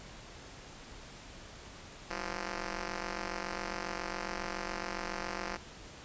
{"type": "ring-modulated tone", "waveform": "5% pulse", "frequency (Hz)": 174.61, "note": "F3", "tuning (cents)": 0, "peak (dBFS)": -22, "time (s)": [2.1, 5.57], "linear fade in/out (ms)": 10, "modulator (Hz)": 151, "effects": ["pink hiss -50 dBFS RMS until 6.04 s", "resampled to 16000 Hz"]}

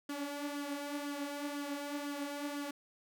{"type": "tone with flanger", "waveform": "sawtooth", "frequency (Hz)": 287.4, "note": "D4", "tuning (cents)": -37, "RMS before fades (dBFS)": -40, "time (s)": [0.09, 2.71], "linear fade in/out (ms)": 5, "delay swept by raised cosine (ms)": [0.61, 5.71], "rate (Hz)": 2, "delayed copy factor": 0.55, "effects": []}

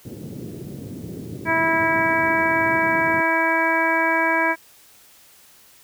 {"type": "band-pass noise", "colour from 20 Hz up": "pink", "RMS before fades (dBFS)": -34, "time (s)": [0.05, 3.21], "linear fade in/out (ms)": 2, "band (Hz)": [100, 400], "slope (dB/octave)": 24}
{"type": "harmonic tone", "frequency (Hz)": 326.6, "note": "E4", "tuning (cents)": -16, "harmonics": [1, 2, 3, 4, 5, 6, 7], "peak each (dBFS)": [-26, -25, -22, -33, -22, -29, -24], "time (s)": [1.45, 4.56], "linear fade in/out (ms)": 50}
{"effects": ["white hiss -51 dBFS RMS until 5.83 s"]}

